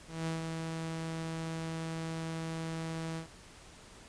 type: tone with ADSR envelope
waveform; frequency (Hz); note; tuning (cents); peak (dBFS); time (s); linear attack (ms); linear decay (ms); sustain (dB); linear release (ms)
sawtooth; 162.7; E3; -22; -28; 0.07-3.28; 200; 130; -4; 110
effects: pink hiss -54 dBFS RMS until 4.08 s + resampled to 22050 Hz